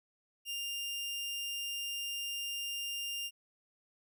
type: tone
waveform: sawtooth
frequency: 2800 Hz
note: F7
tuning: 4 cents sharp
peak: -33 dBFS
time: 0.45-3.31 s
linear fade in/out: 50 ms
effects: none